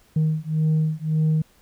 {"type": "beating tone pair", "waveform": "sine", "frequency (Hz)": [155.56, 157.36], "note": ["D#3", "D#3"], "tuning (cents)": [0, 20], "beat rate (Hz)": 1.8, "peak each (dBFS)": -20, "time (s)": [0.16, 1.42], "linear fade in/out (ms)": 5, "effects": ["tanh soft clip ceiling -15 dBFS", "pink hiss -58 dBFS RMS until 1.61 s"]}